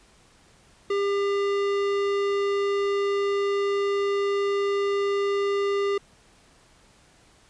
sine tone with tanh clipping, 400.6 Hz, G4, 38 cents sharp, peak -24 dBFS, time 0.9-5.98 s, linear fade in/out 5 ms, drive 18 dB, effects pink hiss -57 dBFS RMS until 7.49 s + resampled to 22050 Hz

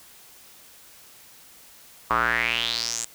square tone with band-pass filter sweep, 58.27 Hz, A#1, in tune, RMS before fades -25 dBFS, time 2.1-3.05 s, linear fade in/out 5 ms, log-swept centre 1100 to 7700 Hz, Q 5.4, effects white hiss -50 dBFS RMS until 3.14 s

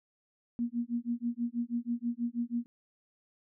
sine tone with tremolo, 237.5 Hz, A#3, 33 cents sharp, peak -27 dBFS, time 0.59-2.66 s, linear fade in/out 0 ms, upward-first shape sine, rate 6.2 Hz, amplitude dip 100%, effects none

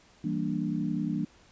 sine chord, E half-diminished seventh, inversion none, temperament equal, 164.81 / 196 / 233.1 / 293.7 Hz, E3 / G3 / Bb3 / D4, 0 / 0 / 0 / 0 cents, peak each -33 dBFS, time 0.24-1.25 s, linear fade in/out 5 ms, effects pink hiss -59 dBFS RMS until 1.51 s + resampled to 16000 Hz

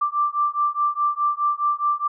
sine beating tone pair, 1174.7 / 1179.5 Hz, D6 / D6, 0 / +7 cents, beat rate 4.8 Hz, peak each -22 dBFS, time 0.01-2.08 s, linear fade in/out 10 ms, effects none

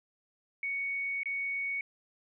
sine tone with dropouts, 2228 Hz, C#7, 8 cents sharp, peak -31 dBFS, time 0.63-1.81 s, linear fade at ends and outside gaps 2 ms, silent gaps 1.233-1.257 s, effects none

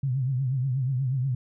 sine tone with vibrato, 130.81 Hz, C3, in tune, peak -23 dBFS, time 0.03-1.35 s, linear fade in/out 5 ms, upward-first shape triangle, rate 8.3 Hz, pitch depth 130 cents each way, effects none

